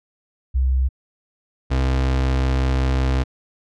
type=tone pair in turn; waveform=sine / 35% pulse; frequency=64.9 / 65.39 Hz; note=C2 / C2; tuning=-13 / 0 cents; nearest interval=unison; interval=13 cents; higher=second; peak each=-15 dBFS; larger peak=neither; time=0.54-0.89 / 1.7-3.24 s; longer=second; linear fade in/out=20 ms; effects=low-pass 5000 Hz 12 dB/octave